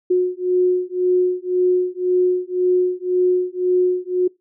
sine beating tone pair, 362.3 / 364.2 Hz, F#4 / F#4, -36 / -27 cents, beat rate 1.9 Hz, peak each -18 dBFS, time 0.1-4.28 s, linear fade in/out 10 ms, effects noise-tail reverb RT60 0.2 s tail -23 dB re dry

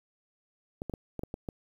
clicks, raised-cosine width 2 ms, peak -22 dBFS, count 7, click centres 0.819 / 0.897 / 0.938 / 1.193 / 1.235 / 1.341 / 1.488 s, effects 9-bit

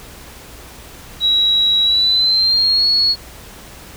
sine tone with pitch glide, 3876 to 4351 Hz, B7 to C#8, -33 to -33 cents, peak -11 dBFS, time 1.2-3.16 s, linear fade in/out 50 ms, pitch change +200 cents, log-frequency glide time 1.83-2.87 s, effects added 60 Hz sine -43 dBFS peak until 3.96 s + pink hiss -38 dBFS RMS until 3.96 s

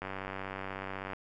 click train, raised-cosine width 0.5 ms, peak -23 dBFS, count 108, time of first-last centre 0.02-1.133 s, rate 96.1 Hz, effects none

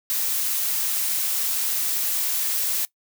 blue noise, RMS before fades -24 dBFS, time 0.1-2.85 s, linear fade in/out 0 ms, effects noise-tail reverb RT60 0.1 s tail -20 dB re dry

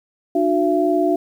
sine tone cluster, 301.4 / 363.2 / 676 Hz, D4 / F#4 / E5, +45 / -32 / +43 cents, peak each -19 dBFS, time 0.35-1.16 s, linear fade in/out 5 ms, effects 8-bit

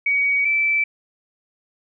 sine tone pair in turn, 2257 / 2322 Hz, C#7 / D7, +31 / -20 cents, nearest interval unison, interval 49 cents, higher second, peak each -16 dBFS, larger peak neither, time 0.06-0.45 / 0.45-0.84 s, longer neither, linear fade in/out 5 ms, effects none

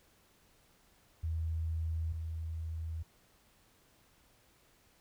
sine tone pair in turn, 81 / 81 Hz, E2 / E2, -30 / -30 cents, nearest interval unison, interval 0 cents, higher neither, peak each -32 / -36 dBFS, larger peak first, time 1.23-2.13 / 2.13-3.03 s, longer neither, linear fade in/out 10 ms, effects pink hiss -67 dBFS RMS until 5 s

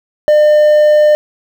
triangle tone, 602 Hz, D5, 43 cents sharp, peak -3 dBFS, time 0.28-1.15 s, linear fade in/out 0 ms, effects 7-bit

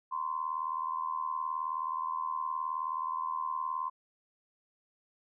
sine tone with amplitude modulation, 1037 Hz, C6, 16 cents flat, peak -28 dBFS, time 0.11-3.9 s, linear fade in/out 20 ms, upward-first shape sine, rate 79.1 Hz, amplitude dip 80%, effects none

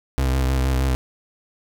35% pulse tone with vibrato, 65.41 Hz, C2, in tune, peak -16 dBFS, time 0.18-0.95 s, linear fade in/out 0 ms, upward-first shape square, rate 6.4 Hz, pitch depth 30 cents each way, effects none

